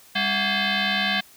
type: tone with frequency modulation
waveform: sine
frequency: 740 Hz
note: F#5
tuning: in tune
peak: -20 dBFS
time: 0.15-1.21 s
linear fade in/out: 10 ms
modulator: 470 Hz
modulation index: 6.9
effects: white hiss -51 dBFS RMS until 1.36 s